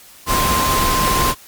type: tone in noise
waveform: sine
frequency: 1046.5 Hz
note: C6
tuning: in tune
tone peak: -17 dBFS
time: 0.26-1.35 s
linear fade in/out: 50 ms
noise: pink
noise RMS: -18 dBFS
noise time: 0.26-1.35 s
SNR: -2 dB
effects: white hiss -43 dBFS RMS until 1.47 s + MP3 96 kbps